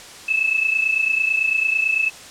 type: tone pair together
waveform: sine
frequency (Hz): 2606 / 2635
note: E7 / E7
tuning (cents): -20 / -1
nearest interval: unison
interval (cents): 19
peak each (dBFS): -18 / -22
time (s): 0.28-2.1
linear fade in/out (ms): 10
effects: white hiss -39 dBFS RMS until 2.3 s + low-pass 8000 Hz 12 dB/octave